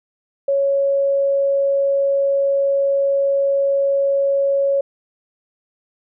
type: tone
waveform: sine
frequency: 554.4 Hz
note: C#5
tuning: in tune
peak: -14 dBFS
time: 0.48-4.81 s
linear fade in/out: 5 ms
effects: none